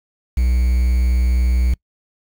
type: tone with quantisation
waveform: triangle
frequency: 61.74 Hz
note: B1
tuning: in tune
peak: -11 dBFS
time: 0.37-1.74 s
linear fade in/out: 5 ms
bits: 6
effects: noise-tail reverb RT60 0.1 s tail -25 dB re dry